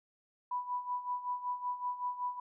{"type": "tone with tremolo", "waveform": "sine", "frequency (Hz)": 987.8, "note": "B5", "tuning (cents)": 0, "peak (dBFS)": -31, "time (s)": [0.51, 2.4], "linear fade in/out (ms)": 5, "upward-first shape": "sine", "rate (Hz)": 5.3, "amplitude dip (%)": 75, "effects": []}